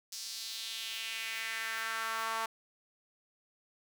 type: tone with high-pass filter sweep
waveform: sawtooth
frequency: 224.4 Hz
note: A3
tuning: 34 cents sharp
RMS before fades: -38 dBFS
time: 0.12-2.46 s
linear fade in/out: 5 ms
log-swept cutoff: 5400 to 980 Hz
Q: 2.5
effects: none